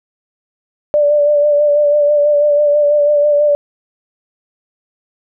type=tone with vibrato; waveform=sine; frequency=587.3 Hz; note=D5; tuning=in tune; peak=-8 dBFS; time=0.94-3.55 s; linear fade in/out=0 ms; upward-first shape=sine; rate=6.1 Hz; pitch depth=28 cents each way; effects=none